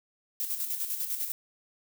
violet noise with tremolo, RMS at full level -31 dBFS, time 0.4-1.32 s, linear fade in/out 0 ms, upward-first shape square, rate 10 Hz, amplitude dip 50%, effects none

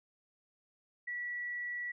sine tone, 1944 Hz, B6, 28 cents flat, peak -36 dBFS, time 1.07-1.92 s, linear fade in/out 10 ms, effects none

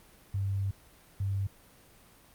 sine tone pair in turn, 98.1 / 98.1 Hz, G2 / G2, +2 / +2 cents, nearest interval unison, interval 0 cents, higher neither, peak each -28 dBFS, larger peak neither, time 0.34-0.71 / 1.2-1.47 s, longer first, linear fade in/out 5 ms, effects pink hiss -58 dBFS RMS until 2.34 s + Opus 32 kbps

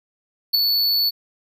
square tone with ADSR envelope, 4446 Hz, C#8, 4 cents sharp, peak -11 dBFS, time 0.53-1.11 s, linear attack 19 ms, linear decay 4 ms, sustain -6 dB, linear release 28 ms, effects none

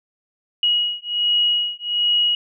sine beating tone pair, 2900 / 2901.3 Hz, F#7 / F#7, -35 / -35 cents, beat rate 1.3 Hz, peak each -20 dBFS, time 0.63-2.35 s, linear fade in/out 2 ms, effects none

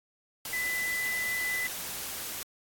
sine tone in noise, 2000 Hz, B6, 21 cents sharp, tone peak -29 dBFS, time 0.53-1.67 s, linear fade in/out 2 ms, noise white, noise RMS -37 dBFS, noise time 0.45-2.43 s, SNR +5 dB, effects AAC 64 kbps

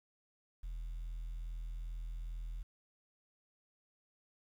sine tone, 41.2 Hz, E1, in tune, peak -37 dBFS, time 0.63-2.63 s, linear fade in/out 10 ms, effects tanh soft clip ceiling -38 dBFS + 11-bit

